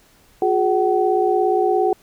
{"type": "tone cluster", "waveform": "sine", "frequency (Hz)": [359.7, 416.9, 755], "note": ["F#4", "G#4", "F#5"], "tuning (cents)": [-49, 7, 35], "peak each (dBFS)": -19, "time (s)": [0.42, 1.93], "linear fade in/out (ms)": 2, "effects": ["pink hiss -54 dBFS RMS until 2.02 s"]}